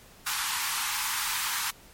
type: high-pass noise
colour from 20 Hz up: pink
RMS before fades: -30 dBFS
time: 0.26-1.71 s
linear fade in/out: 10 ms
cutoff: 840 Hz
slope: 96 dB/octave
effects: pink hiss -53 dBFS RMS until 1.93 s + MP3 64 kbps